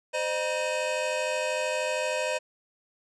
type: tone cluster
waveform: square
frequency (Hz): 518 / 611 / 954 / 2526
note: C5 / D#5 / A#5 / D#7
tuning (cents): -17 / -32 / +40 / +26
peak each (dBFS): -32 / -31 / -36 / -35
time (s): 0.13-2.39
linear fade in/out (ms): 20
effects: resampled to 22050 Hz